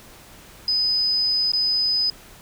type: tone with dropouts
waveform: sine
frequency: 5010 Hz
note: D#8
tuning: 11 cents sharp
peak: -18 dBFS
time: 0.68-2.1 s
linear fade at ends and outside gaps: 2 ms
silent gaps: 1.519-1.534 s
effects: pink hiss -46 dBFS RMS until 2.41 s